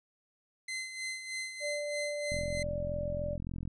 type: tone with tremolo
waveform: sawtooth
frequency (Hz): 2060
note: C7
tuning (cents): -28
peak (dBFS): -31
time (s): 0.68-2.63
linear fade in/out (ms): 5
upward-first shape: sine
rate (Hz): 3.2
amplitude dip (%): 60
type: tone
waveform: sine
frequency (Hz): 587.3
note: D5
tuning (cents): 0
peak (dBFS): -34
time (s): 1.6-3.38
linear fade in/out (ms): 50
type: click train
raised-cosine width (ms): 5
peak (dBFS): -27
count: 60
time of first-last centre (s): 2.32-3.676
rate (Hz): 43.5
effects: resampled to 24000 Hz